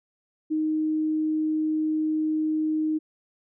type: tone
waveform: sine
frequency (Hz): 311.1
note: D#4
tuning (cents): 0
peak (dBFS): -22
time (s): 0.5-2.99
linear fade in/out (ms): 20
effects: none